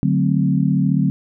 sine chord, D dominant seventh, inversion none, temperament equal, 146.83 / 185 / 220 / 261.6 Hz, D3 / F#3 / A3 / C4, 0 / 0 / 0 / 0 cents, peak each -18 / -18 / -23 / -21 dBFS, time 0.03-1.1 s, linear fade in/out 0 ms, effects none

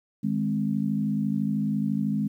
sine chord, Ab major, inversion second, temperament equal, 155.56 / 207.7 / 261.6 Hz, Eb3 / Ab3 / C4, 0 / 0 / 0 cents, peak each -30 / -25 / -30 dBFS, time 0.23-2.28 s, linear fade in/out 10 ms, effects 10-bit

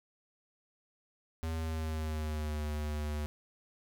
square tone with pitch glide, 80.9 to 75.05 Hz, E2 to D2, -32 to +38 cents, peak -34 dBFS, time 1.43-3.26 s, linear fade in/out 0 ms, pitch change -130 cents, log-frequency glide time 1.54-2.65 s, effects none

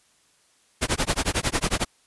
pink noise with tremolo, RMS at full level -21 dBFS, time 0.81-1.85 s, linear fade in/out 20 ms, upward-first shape sine, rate 11 Hz, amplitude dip 100%, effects white hiss -62 dBFS RMS until 2.06 s + resampled to 24000 Hz

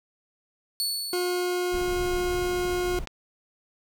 sawtooth tone with exponential decay, 4435 Hz, C#8, in tune, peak -21 dBFS, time 0.8-2.32 s, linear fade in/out 0 ms, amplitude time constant 330 ms
40% pulse tone, 358.5 Hz, F4, 45 cents sharp, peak -24 dBFS, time 1.13-2.99 s, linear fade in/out 2 ms
brown noise, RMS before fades -35 dBFS, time 1.72-3.06 s, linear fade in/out 20 ms
click, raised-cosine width 0.2 ms, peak -18 dBFS, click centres 3.073 s
effects none

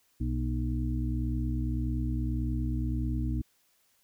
harmonic tone with a mistuned harmonic, 61.74 Hz, B1, in tune, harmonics 1 / 2 / 4 / 5, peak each -30 / -33 / -36 / -37 dBFS, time 0.2-3.42 s, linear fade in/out 10 ms, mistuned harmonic 4, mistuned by -55 cents, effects white hiss -69 dBFS RMS until 4.03 s

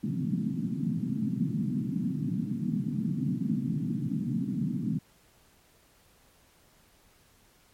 white band-pass noise, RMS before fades -30 dBFS, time 0.03-4.99 s, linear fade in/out 10 ms, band 130 to 260 Hz, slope 48 dB/octave, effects pink hiss -62 dBFS RMS until 7.73 s + MP3 64 kbps

